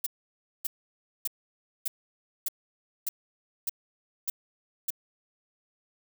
violet noise bursts, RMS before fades -29 dBFS, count 9, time 0.04-4.905 s, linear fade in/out 5 ms, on 25 ms, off 580 ms, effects none

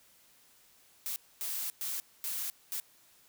blue noise bursts at uneven times, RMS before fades -36 dBFS, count 5, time 1.06-1.16 / 1.41-1.7 / 1.81-2 / 2.24-2.5 / 2.72-2.8 s, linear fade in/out 0 ms, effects white hiss -63 dBFS RMS until 3.28 s

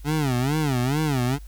25% pulse tone with vibrato, 138.59 Hz, C#3, in tune, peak -17 dBFS, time 0.04-1.39 s, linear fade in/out 50 ms, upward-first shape sine, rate 2.3 Hz, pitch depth 220 cents each way, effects added 50 Hz sine -37 dBFS peak until 1.47 s + white hiss -56 dBFS RMS until 1.47 s

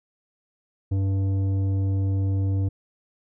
sine tone with tanh clipping, 97 Hz, G2, 18 cents flat, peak -22 dBFS, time 0.91-2.69 s, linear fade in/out 10 ms, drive 10 dB, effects none

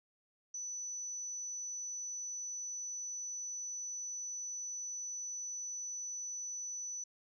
sine tone, 5970 Hz, F#8, 15 cents sharp, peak -39 dBFS, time 0.54-7.04 s, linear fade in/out 5 ms, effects none

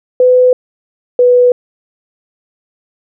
sine tone pair in turn, 503 / 493.2 Hz, B4 / B4, +32 / -2 cents, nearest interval unison, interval 34 cents, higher first, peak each -4 dBFS, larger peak neither, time 0.2-0.53 / 1.19-1.52 s, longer neither, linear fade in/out 2 ms, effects none

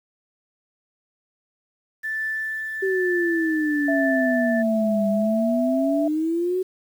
sine tone with tremolo, 1760 Hz, A6, in tune, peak -23 dBFS, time 2.03-4.63 s, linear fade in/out 20 ms, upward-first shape triangle, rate 1.1 Hz, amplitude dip 40%
sine exponential two-way sweep, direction down then up, 388.6 to 200 to 377.1 Hz, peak -20 dBFS, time 2.82-6.63 s, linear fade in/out 10 ms, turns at 5.09 s
sine tone, 659.3 Hz, E5, in tune, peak -22 dBFS, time 3.88-6.08 s, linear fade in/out 5 ms
effects 8-bit

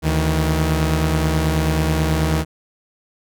sawtooth tone pair together, 74.8 / 158.88 Hz, D2 / D#3, +32 / +37 cents, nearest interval octave + minor second, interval 1305 cents, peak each -15 dBFS, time 0.02-2.45 s, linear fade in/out 50 ms, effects none

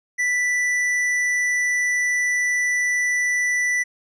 sine tone with hard clipping, 1975.5 Hz, B6, in tune, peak -20 dBFS, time 0.18-3.84 s, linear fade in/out 20 ms, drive 8 dB, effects none

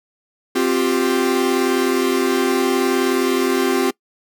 45% pulse chord, C suspended fourth, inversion none, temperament equal with one note detuned, 261.6 / 352.7 / 392 Hz, C4 / F4 / G4, 0 / +17 / 0 cents, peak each -20 dBFS, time 0.55-3.91 s, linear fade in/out 10 ms, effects noise-tail reverb RT60 0.1 s tail -23 dB re dry

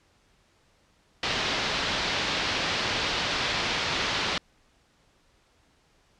white low-pass noise, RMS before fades -28 dBFS, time 1.23-4.38 s, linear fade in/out 2 ms, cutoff 4600 Hz, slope 24 dB/octave, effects pink hiss -64 dBFS RMS until 6.19 s + low-pass 7000 Hz 12 dB/octave

